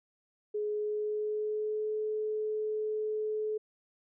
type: tone with pitch glide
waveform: sine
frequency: 420.3 to 429.4 Hz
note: G#4 to A4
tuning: +21 to -42 cents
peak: -30 dBFS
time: 0.54-3.58 s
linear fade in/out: 10 ms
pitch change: +37 cents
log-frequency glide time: 0.68-1.94 s
effects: none